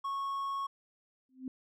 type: tone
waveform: triangle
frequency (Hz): 1101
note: C#6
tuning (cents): -12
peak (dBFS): -31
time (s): 0.04-0.67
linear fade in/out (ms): 10
type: tone with exponential growth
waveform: sine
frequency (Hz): 259.1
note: C4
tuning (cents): -17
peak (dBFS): -33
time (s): 1.29-1.48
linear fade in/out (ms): 2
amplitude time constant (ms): 41
effects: none